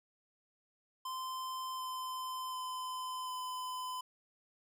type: tone with pitch steps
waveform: square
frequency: 1035 / 1027.9 / 1020.8 / 1013.7 Hz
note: C6 / C6 / C6 / B5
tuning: -19 / -31 / -43 / +45 cents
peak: -39 dBFS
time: 1.05-4.01 s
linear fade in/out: 5 ms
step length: 740 ms
effects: none